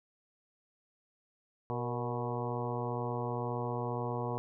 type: harmonic tone with a mistuned harmonic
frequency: 122 Hz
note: B2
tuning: 21 cents flat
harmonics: 1 / 2 / 3 / 4 / 5 / 6 / 7 / 8 / 9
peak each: -37 / -42 / -42 / -39 / -45 / -43 / -44 / -42 / -46 dBFS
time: 1.7-4.38 s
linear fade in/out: 0 ms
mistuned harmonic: 4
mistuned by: -54 cents
effects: none